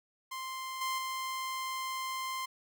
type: tone with level steps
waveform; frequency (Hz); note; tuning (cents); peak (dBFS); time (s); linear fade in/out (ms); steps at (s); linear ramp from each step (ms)
sawtooth; 1046.5; C6; 0; -34 / -28 / -31; 0.31-2.46; 10; 0.81 / 0.98; 5
effects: none